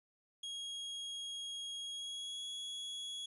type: tone with pitch glide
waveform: 40% pulse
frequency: 3285 to 3348 Hz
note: G#7 to G#7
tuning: -20 to +13 cents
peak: -40 dBFS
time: 0.43-3.26 s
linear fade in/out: 5 ms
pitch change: +33 cents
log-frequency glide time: 1.79-2.46 s
effects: resampled to 24000 Hz